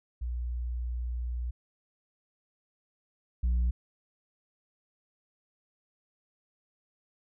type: tone pair in turn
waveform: sine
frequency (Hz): 60.4 / 60.4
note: B1 / B1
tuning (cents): -38 / -38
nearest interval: unison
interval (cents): 0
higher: neither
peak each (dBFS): -30 / -21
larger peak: second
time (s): 0.21-1.51 / 3.43-3.71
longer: first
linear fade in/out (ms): 10
effects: tanh soft clip ceiling -23 dBFS